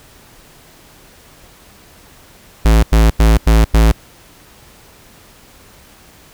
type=tone bursts; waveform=square; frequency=55 Hz; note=A1; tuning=in tune; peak=-7 dBFS; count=5; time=2.65-3.918 s; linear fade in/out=5 ms; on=180 ms; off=92 ms; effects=pink hiss -44 dBFS RMS until 6.33 s